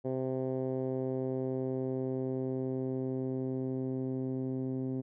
10% pulse tone with low-pass filter sweep, 130.5 Hz, C3, 4 cents flat, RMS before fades -34 dBFS, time 0.04-5.02 s, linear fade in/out 20 ms, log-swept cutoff 490 to 290 Hz, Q 1.6, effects none

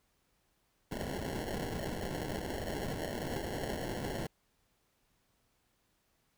white noise with sample-and-hold, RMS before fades -38 dBFS, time 0.91-4.27 s, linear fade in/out 10 ms, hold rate 1225 Hz, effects pink hiss -75 dBFS RMS until 6.37 s

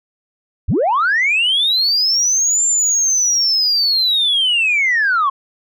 sine linear two-way sweep, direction up then down, 39.15 to 7330 to 1055 Hz, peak -11 dBFS, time 0.68-5.3 s, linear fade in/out 10 ms, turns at 2.65 s, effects tanh soft clip ceiling -9 dBFS

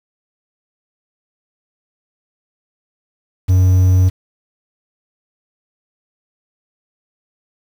triangle tone with quantisation, 92.5 Hz, F#2, in tune, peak -6 dBFS, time 3.48-4.1 s, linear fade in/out 20 ms, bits 6, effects none

